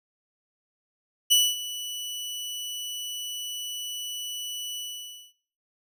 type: tone with ADSR envelope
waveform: sawtooth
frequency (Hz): 2960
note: F#7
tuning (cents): 0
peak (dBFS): -12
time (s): 1.3-5.33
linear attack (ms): 20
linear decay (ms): 230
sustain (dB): -17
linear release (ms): 560
effects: noise-tail reverb RT60 0.5 s tail -19 dB re dry